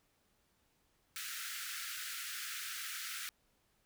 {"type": "high-pass noise", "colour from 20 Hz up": "pink", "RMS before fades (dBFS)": -43, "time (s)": [1.16, 3.29], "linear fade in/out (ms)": 0, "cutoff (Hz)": 1300, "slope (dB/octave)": 96, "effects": ["pink hiss -75 dBFS RMS until 3.85 s"]}